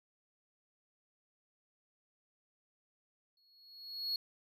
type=tone with exponential growth; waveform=triangle; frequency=4334 Hz; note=C#8; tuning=40 cents flat; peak=-30 dBFS; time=3.37-4.16 s; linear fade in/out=2 ms; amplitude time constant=170 ms; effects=none